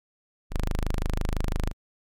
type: tone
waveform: sawtooth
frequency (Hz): 25.96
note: G#0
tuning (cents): 0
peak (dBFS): -20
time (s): 0.5-1.73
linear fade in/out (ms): 50
effects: MP3 96 kbps